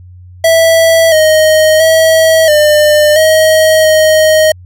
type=tone with pitch steps; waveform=square; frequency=656 / 624 / 644 / 601 / 631 / 625 Hz; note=E5 / D#5 / E5 / D5 / D#5 / D#5; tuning=-9 / +5 / -41 / +40 / +24 / +8 cents; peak=-5 dBFS; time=0.44-4.52 s; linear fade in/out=5 ms; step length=680 ms; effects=added 90 Hz sine -31 dBFS peak until 4.65 s